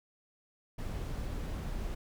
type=noise; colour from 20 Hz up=brown; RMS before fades=-37 dBFS; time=0.78-1.95 s; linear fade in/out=10 ms; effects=none